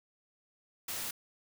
white noise, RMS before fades -38 dBFS, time 0.88-1.11 s, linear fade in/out 5 ms, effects none

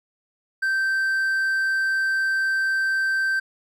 triangle tone, 1559 Hz, G6, 10 cents flat, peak -18 dBFS, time 0.62-3.4 s, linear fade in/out 10 ms, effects none

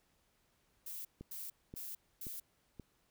violet noise bursts, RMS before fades -45 dBFS, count 4, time 0.86-2.4 s, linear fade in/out 5 ms, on 190 ms, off 260 ms
click train, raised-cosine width 3 ms, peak -34 dBFS, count 4, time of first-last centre 1.21-2.797 s, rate 1.89 Hz
effects pink hiss -75 dBFS RMS until 3.1 s

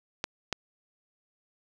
clicks, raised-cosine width 0.2 ms, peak -12 / -11 dBFS, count 2, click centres 0.241 / 0.527 s, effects none

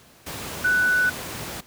sine tone in noise, 1487 Hz, F#6, 8 cents sharp, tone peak -17 dBFS, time 0.64-1.1 s, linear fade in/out 10 ms, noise pink, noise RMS -33 dBFS, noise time 0.26-1.61 s, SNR +13 dB, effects pink hiss -52 dBFS RMS until 1.66 s + high-pass 80 Hz 12 dB/octave

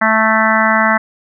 harmonic tone, 220 Hz, A3, in tune, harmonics 1 / 3 / 4 / 5 / 6 / 7 / 8 / 9, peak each -18 / -18 / -18 / -18 / -18 / -18 / -18 / -18 dBFS, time 0.01-0.98 s, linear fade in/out 10 ms, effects none

